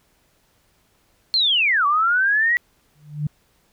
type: linear two-way sweep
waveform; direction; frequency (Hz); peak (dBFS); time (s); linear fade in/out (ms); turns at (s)
sine; down then up; 4300 to 1125 to 1952; -15; 1.34-2.57; 0; 1.86
type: tone with exponential growth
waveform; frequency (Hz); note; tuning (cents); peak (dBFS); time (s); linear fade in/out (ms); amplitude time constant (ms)
sine; 149; D3; +25; -17; 2.95-3.27; 5; 69
effects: pink hiss -62 dBFS RMS until 3.72 s